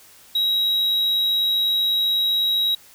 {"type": "tone", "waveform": "triangle", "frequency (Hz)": 3839, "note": "B7", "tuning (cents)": -50, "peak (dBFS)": -16, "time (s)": [0.35, 2.75], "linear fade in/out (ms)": 5, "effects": ["white hiss -49 dBFS RMS until 2.94 s"]}